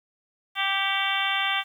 harmonic tone with a mistuned harmonic, 392 Hz, G4, in tune, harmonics 2 / 3 / 4 / 5 / 6 / 7 / 8 / 9, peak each -31 / -31 / -31 / -31 / -31 / -31 / -31 / -31 dBFS, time 0.55-1.64 s, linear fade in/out 50 ms, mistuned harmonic 6, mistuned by -52 cents, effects 9-bit

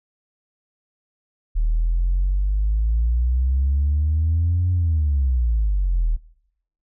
sine exponential two-way sweep, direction up then down, 38.11 to 91 to 38.11 Hz, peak -15 dBFS, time 1.55-6.17 s, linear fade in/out 20 ms, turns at 4.72 s, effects noise-tail reverb RT60 0.9 s tail -23 dB re dry + tanh soft clip ceiling -13 dBFS

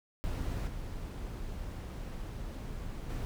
brown noise with level steps, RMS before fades -35 / -40 / -36 dBFS, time 0.24-3.25 s, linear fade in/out 0 ms, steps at 0.67 / 3.09 s, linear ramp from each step 10 ms, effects none

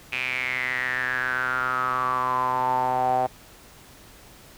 sawtooth tone with band-pass filter sweep, 127.6 Hz, C3, 43 cents flat, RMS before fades -25 dBFS, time 0.12-3.27 s, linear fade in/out 10 ms, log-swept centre 2500 to 720 Hz, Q 8.7, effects pink hiss -49 dBFS RMS until 4.57 s

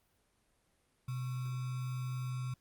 sine tone with sample-and-hold, 127.1 Hz, C3, 50 cents flat, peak -35 dBFS, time 1.08-2.54 s, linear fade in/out 5 ms, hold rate 1225 Hz, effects pink hiss -74 dBFS RMS until 2.6 s + Opus 32 kbps

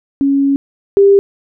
sine tone pair in turn, 277.2 / 397.6 Hz, C#4 / G4, 0 / +25 cents, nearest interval tritone, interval 625 cents, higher second, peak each -9 / -4 dBFS, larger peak second, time 0.21-0.56 / 0.97-1.19 s, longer first, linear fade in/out 0 ms, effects none

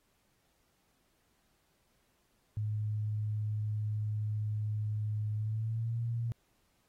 sine tone with pitch glide, 106.4 to 116.7 Hz, G#2 to A#2, +42 to +2 cents, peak -31 dBFS, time 2.57-6.32 s, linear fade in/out 0 ms, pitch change +160 cents, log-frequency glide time 5.35-6 s, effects pink hiss -74 dBFS RMS until 6.88 s + AAC 48 kbps

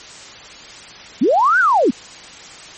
sine linear two-way sweep, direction up then down, 194.6 to 1568 to 194.6 Hz, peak -10 dBFS, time 1.21-1.91 s, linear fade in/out 10 ms, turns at 1.59 s, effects white hiss -37 dBFS RMS until 2.77 s + MP3 32 kbps

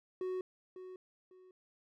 triangle tone with echo, 370 Hz, F#4, in tune, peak -33 dBFS, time 0.21-0.41 s, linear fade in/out 2 ms, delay 550 ms, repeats 2, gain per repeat -11 dB, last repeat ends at 1.51 s, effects none

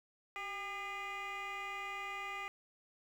sine tone with frequency modulation, 1620 Hz, G#6, 43 cents flat, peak -37 dBFS, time 0.36-2.48 s, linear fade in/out 0 ms, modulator 412 Hz, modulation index 2.3, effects tanh soft clip ceiling -39 dBFS + 11-bit

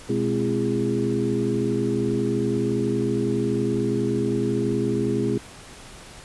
sine tone cluster, 123.2 / 208.8 / 261 / 340.1 / 409.6 Hz, B2 / G#3 / C4 / F4 / G#4, -4 / +10 / -4 / -46 / -24 cents, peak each -28 / -27 / -27 / -27 / -26 dBFS, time 0.09-5.38 s, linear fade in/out 5 ms, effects pink hiss -43 dBFS RMS until 6.24 s + resampled to 24000 Hz

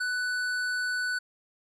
sine tone with hard clipping, 1490 Hz, F#6, 12 cents sharp, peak -29 dBFS, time 0-1.19 s, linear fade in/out 10 ms, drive 11 dB, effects none

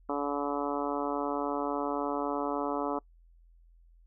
harmonic tone, 143.6 Hz, D3, 39 cents flat, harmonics 2 / 3 / 4 / 5 / 6 / 7 / 8 / 9, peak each -34 / -36 / -37 / -38 / -39 / -39 / -40 / -41 dBFS, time 0.09-2.99 s, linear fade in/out 5 ms, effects noise-tail reverb RT60 0.1 s tail -25 dB re dry + added 42 Hz sine -56 dBFS peak until 4.06 s

